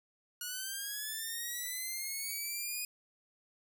5% pulse linear sweep, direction up, 1443 to 2482 Hz, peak -27 dBFS, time 0.41-2.85 s, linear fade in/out 2 ms, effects none

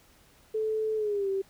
sine tone with pitch glide, 435.8 to 388.3 Hz, A4 to G4, -17 to -16 cents, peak -26 dBFS, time 0.54-1.42 s, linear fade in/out 10 ms, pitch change -199 cents, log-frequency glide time 0.96-1.29 s, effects pink hiss -60 dBFS RMS until 1.49 s

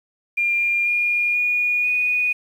sine tone with pitch steps, 2399 / 2423 / 2447 / 2471 Hz, D7 / D#7 / D#7 / D#7, +36 / -47 / -29 / -13 cents, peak -17 dBFS, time 0.37-2.33 s, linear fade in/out 10 ms, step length 490 ms, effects 8-bit

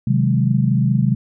sine chord, Ab dominant seventh, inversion first, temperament equal, 130.81 / 155.56 / 185 / 207.7 Hz, C3 / Eb3 / Gb3 / Ab3, 0 / 0 / 0 / 0 cents, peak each -16 / -21 / -21 / -20 dBFS, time 0.07-1.15 s, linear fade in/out 5 ms, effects none

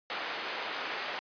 white band-pass noise, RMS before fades -37 dBFS, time 0.1-1.19 s, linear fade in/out 0 ms, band 410 to 2500 Hz, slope 12 dB/octave, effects resampled to 11025 Hz

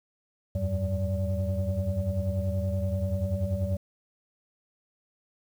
sine tone cluster, 78.2 / 87.9 / 98.3 / 191.2 / 575 Hz, D#2 / F2 / G2 / G3 / D5, +9 / +12 / +5 / -43 / -37 cents, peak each -37 / -29 / -29 / -33 / -34 dBFS, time 0.55-3.77 s, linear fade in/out 5 ms, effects tanh soft clip ceiling -18 dBFS + 9-bit

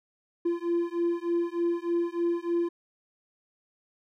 triangle beating tone pair, 341.1 / 344.4 Hz, F4 / F4, -41 / -24 cents, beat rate 3.3 Hz, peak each -26 dBFS, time 0.45-2.69 s, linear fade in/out 10 ms, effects tanh soft clip ceiling -16 dBFS

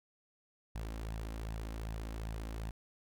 sawtooth tone with flanger, 54.9 Hz, A1, 3 cents flat, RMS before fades -41 dBFS, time 0.75-2.71 s, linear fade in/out 5 ms, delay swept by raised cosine 1.1 to 3.8 ms, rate 2.6 Hz, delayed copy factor +0.5, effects none

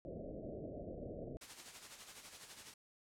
white low-pass noise, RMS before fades -47 dBFS, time 0.05-1.37 s, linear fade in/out 0 ms, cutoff 660 Hz, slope 96 dB/octave
white noise with tremolo, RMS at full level -50 dBFS, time 1.41-2.74 s, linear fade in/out 5 ms, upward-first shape sine, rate 12 Hz, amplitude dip 55%
effects low-pass 9000 Hz 12 dB/octave

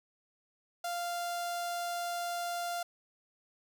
sawtooth tone with notch filter, 696 Hz, F5, 6 cents flat, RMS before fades -36 dBFS, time 0.84-2.83 s, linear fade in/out 5 ms, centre 2300 Hz, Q 1.8, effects none

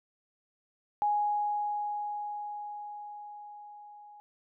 sine tone with level ramp, 830.6 Hz, G#5, in tune, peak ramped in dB -24 to -49 dBFS, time 1.02-4.2 s, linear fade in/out 0 ms, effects none

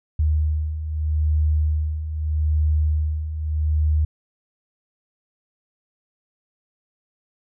sine beating tone pair, 76.1 / 76.9 Hz, D#2 / D#2, -38 / -20 cents, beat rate 0.8 Hz, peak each -25 / -19 dBFS, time 0.19-4.05 s, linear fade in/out 5 ms, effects none

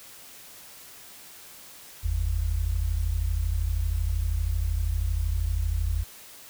sine tone pair together, 48.04 / 80.8 Hz, G1 / E2, -34 / -34 cents, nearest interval major sixth, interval 900 cents, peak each -26 dBFS, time 2.03-6.04 s, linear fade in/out 20 ms, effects white hiss -47 dBFS RMS until 6.49 s

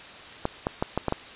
clicks, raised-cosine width 1 ms, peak -10 dBFS, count 6, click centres 0.454 / 0.669 / 0.825 / 0.976 / 1.083 / 1.124 s, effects white hiss -43 dBFS RMS until 1.35 s + resampled to 8000 Hz

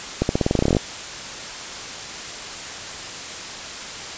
accelerating click train, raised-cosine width 2 ms, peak -4 dBFS, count 15, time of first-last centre 0.22-0.768 s, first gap 71 ms, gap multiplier 0.9, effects white hiss -32 dBFS RMS until 4.17 s + resampled to 16000 Hz

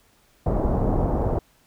pink low-pass noise, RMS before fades -22 dBFS, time 0.46-1.39 s, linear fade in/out 5 ms, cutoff 830 Hz, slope 24 dB/octave, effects pink hiss -60 dBFS RMS until 1.66 s

